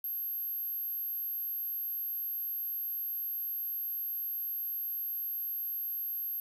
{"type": "tone", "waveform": "sine", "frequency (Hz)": 12544, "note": "G9", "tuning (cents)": 0, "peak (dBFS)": -33, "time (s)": [0.04, 6.4], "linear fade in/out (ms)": 2, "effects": ["10-bit"]}